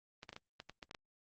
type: clicks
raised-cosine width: 0.2 ms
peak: -29 dBFS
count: 9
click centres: 0.231 / 0.292 / 0.329 / 0.364 / 0.601 / 0.696 / 0.828 / 0.911 / 0.948 s
effects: low-pass 6000 Hz 12 dB/octave + Opus 24 kbps